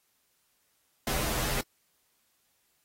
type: noise with comb filter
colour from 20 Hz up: pink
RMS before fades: -31 dBFS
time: 1.07-1.61 s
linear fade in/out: 2 ms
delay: 11 ms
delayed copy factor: -0.9
effects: white hiss -72 dBFS RMS until 2.84 s + AAC 48 kbps